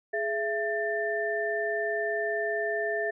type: tone cluster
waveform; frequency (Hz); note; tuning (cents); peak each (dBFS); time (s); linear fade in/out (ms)
sine; 419.2 / 669 / 1785; G#4 / E5 / A6; +16 / +25 / +24; -31; 0.13-3.11; 10
effects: none